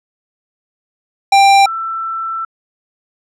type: tone pair in turn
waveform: square / sine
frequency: 790 / 1334.4 Hz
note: G5 / E6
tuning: +13 / +21 cents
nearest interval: major sixth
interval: 908 cents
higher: second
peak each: -6 / -18 dBFS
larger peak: first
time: 1.32-1.66 / 1.66-2.45 s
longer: second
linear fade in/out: 5 ms
effects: low-pass 7000 Hz 12 dB/octave